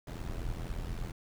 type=noise with amplitude modulation; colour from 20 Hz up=brown; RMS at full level=-34 dBFS; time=0.07-1.12 s; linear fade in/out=5 ms; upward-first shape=sine; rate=84 Hz; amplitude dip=75%; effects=none